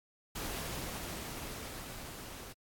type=noise with level ramp; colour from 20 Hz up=pink; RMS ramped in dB=-39 to -48 dBFS; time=0.35-2.53 s; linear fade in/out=10 ms; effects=AAC 64 kbps